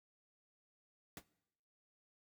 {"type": "noise with exponential decay", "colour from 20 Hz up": "pink", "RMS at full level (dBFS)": -44, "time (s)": [1.17, 1.24], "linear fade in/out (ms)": 1, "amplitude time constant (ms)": 15, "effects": ["noise-tail reverb RT60 0.9 s tail -21 dB re dry"]}